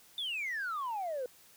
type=exponential sweep; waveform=sine; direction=down; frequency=3601 to 484.8 Hz; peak=-32 dBFS; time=0.18-1.26 s; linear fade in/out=2 ms; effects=tanh soft clip ceiling -31 dBFS + white hiss -60 dBFS RMS until 1.56 s